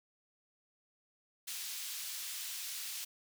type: high-pass noise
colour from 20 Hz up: pink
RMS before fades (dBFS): -42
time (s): 1.47-3.05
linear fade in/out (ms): 10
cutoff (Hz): 3300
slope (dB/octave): 12
effects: none